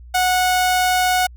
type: tone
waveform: sawtooth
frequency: 734 Hz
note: F#5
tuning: 14 cents flat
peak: -11 dBFS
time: 0.14-1.27 s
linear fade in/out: 10 ms
effects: added 60 Hz sine -37 dBFS peak until 1.36 s